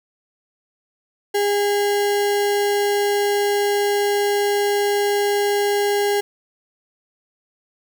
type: tone with sample-and-hold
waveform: sine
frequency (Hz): 407.6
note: G#4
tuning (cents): -32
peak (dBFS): -16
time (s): 1.34-6.21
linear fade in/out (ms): 10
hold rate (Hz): 1225
effects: none